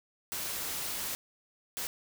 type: noise bursts at uneven times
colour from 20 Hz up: white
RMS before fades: -36 dBFS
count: 2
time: 0.32-1.15 / 1.77-1.87 s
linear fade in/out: 0 ms
effects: none